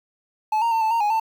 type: tone with pitch steps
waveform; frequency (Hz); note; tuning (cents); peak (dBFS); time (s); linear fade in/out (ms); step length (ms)
triangle; 863 / 928 / 902 / 878 / 923 / 832 / 892; A5 / A#5 / A5 / A5 / A#5 / G#5 / A5; -34 / -8 / +43 / -4 / -17 / +3 / +23; -16; 0.52-1.199; 5; 97
effects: 8-bit